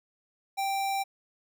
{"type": "tone", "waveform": "square", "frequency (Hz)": 784, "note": "G5", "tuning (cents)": 0, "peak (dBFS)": -28, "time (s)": [0.57, 1.04], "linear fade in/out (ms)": 20, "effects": []}